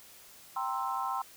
sine chord, C dominant seventh, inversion second, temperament equal, 784 / 932.3 / 1046.5 / 1318.5 Hz, G5 / Bb5 / C6 / E6, 0 / 0 / 0 / 0 cents, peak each -36 / -38 / -34 / -38 dBFS, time 0.56-1.22 s, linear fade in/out 5 ms, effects white hiss -54 dBFS RMS until 1.36 s

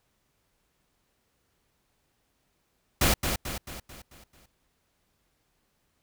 pink noise with echo, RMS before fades -22 dBFS, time 3.01-3.14 s, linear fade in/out 5 ms, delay 220 ms, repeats 6, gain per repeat -6 dB, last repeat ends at 4.46 s, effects pink hiss -73 dBFS RMS until 6.02 s

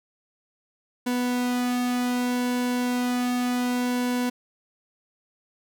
sawtooth tone with flanger, 246.9 Hz, B3, in tune, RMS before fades -25 dBFS, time 1.06-4.3 s, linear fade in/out 10 ms, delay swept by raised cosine 1.6 to 2.46 ms, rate 0.33 Hz, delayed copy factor -0.7, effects none

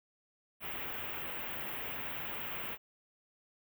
white band-stop noise, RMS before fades -40 dBFS, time 0.6-2.78 s, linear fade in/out 50 ms, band 3100 to 16000 Hz, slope 48 dB/octave, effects none

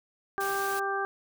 harmonic tone, 393.5 Hz, G4, 7 cents sharp, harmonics 1 / 2 / 3 / 4, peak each -33 / -33 / -33 / -33 dBFS, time 0.38-1.05 s, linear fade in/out 0 ms
white noise, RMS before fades -39 dBFS, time 0.4-0.8 s, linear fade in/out 10 ms
effects none

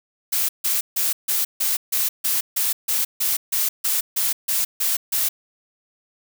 blue noise bursts, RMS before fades -21 dBFS, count 16, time 0.32-5.29 s, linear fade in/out 10 ms, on 170 ms, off 150 ms, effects none

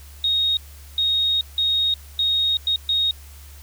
sine tone bursts at uneven times, 3738 Hz, A#7, 4 cents sharp, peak -17 dBFS, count 6, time 0.24-0.57 / 0.98-1.41 / 1.58-1.94 / 2.19-2.57 / 2.67-2.76 / 2.89-3.11 s, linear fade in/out 2 ms, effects added 71 Hz sine -40 dBFS peak until 3.62 s + white hiss -48 dBFS RMS until 3.62 s

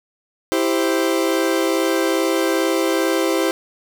40% pulse chord, C major, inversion first, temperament equal, 329.6 / 392 / 523.3 Hz, E4 / G4 / C5, 0 / 0 / 0 cents, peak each -19 / -21 / -21 dBFS, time 0.52-3.51 s, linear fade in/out 0 ms, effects none

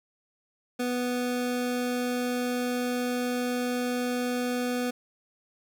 25% pulse tone, 246.9 Hz, B3, in tune, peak -23 dBFS, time 0.79-4.91 s, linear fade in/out 10 ms, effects none

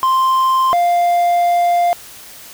triangle tone pair in turn, 1046.5 / 698.5 Hz, C6 / F5, 0 / 0 cents, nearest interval perfect fifth, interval 700 cents, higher first, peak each -9 dBFS, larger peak neither, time 0.03-0.73 / 0.73-1.93 s, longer second, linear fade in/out 0 ms, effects white hiss -37 dBFS RMS until 2.53 s

